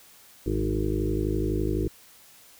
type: harmonic tone with a mistuned harmonic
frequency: 51.9 Hz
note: G#1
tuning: in tune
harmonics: 1 / 2 / 3 / 4 / 6 / 7 / 8 / 9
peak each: -29 / -31 / -37 / -36 / -30 / -30 / -35 / -38 dBFS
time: 0.46-1.88 s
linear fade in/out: 5 ms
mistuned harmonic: 2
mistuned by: +41 cents
effects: white hiss -53 dBFS RMS until 2.59 s